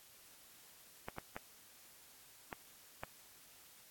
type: clicks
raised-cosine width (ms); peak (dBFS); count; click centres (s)
0.5; -26; 5; 1.085 / 1.184 / 1.365 / 2.528 / 3.035
effects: white hiss -61 dBFS RMS until 3.9 s + AAC 64 kbps